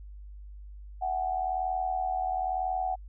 sine tone with amplitude modulation, 747 Hz, F#5, 16 cents sharp, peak -24 dBFS, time 1.01-2.96 s, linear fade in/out 20 ms, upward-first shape sine, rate 81 Hz, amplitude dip 70%, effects added 50 Hz sine -42 dBFS peak until 3.08 s

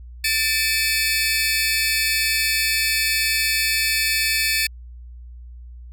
sawtooth tone cluster, 1773 / 2314 / 2569 / 4422 Hz, A6 / D7 / E7 / C#8, +13 / -26 / -45 / -5 cents, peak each -21 dBFS, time 0.24-4.67 s, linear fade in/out 5 ms, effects added 60 Hz sine -36 dBFS peak until 5.92 s

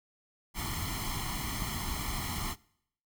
pink noise with comb filter, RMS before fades -35 dBFS, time 0.54-2.56 s, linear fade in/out 50 ms, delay 0.95 ms, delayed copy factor +0.85, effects noise-tail reverb RT60 0.7 s tail -23 dB re dry

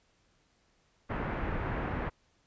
pink low-pass noise, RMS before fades -34 dBFS, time 1.09-2.1 s, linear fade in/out 20 ms, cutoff 2000 Hz, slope 24 dB/octave, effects pink hiss -70 dBFS RMS until 2.46 s + resampled to 16000 Hz

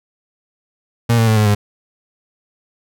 35% pulse tone with pitch steps, 117.2 / 113.54 / 109.98 / 106.55 / 103.21 Hz, A#2 / A#2 / A2 / G#2 / G#2, +10 / -45 / 0 / +45 / -10 cents, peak -9 dBFS, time 1.09-1.55 s, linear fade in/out 10 ms, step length 92 ms, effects none

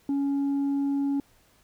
sine tone with tanh clipping, 279.5 Hz, C#4, 14 cents sharp, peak -24 dBFS, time 0.09-1.2 s, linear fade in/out 2 ms, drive 2 dB, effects pink hiss -62 dBFS RMS until 1.63 s

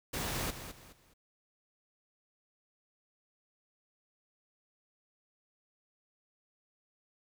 pink noise with echo, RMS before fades -36 dBFS, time 0.13-0.51 s, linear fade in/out 10 ms, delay 210 ms, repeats 3, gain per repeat -10 dB, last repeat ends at 1.14 s, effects none

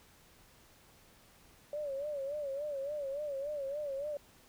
sine tone with vibrato, 570 Hz, C#5, 48 cents sharp, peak -35 dBFS, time 1.73-4.17 s, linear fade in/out 2 ms, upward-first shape sine, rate 3.5 Hz, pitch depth 100 cents each way, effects pink hiss -62 dBFS RMS until 4.48 s

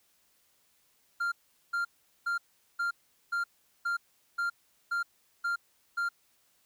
triangle tone bursts, 1393 Hz, F6, 5 cents flat, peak -26 dBFS, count 10, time 1.2-6.09 s, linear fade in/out 10 ms, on 120 ms, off 410 ms, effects white hiss -69 dBFS RMS until 6.65 s

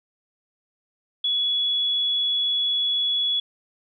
sine tone, 3386 Hz, G#7, 33 cents sharp, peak -20 dBFS, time 1.24-3.4 s, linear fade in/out 5 ms, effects none

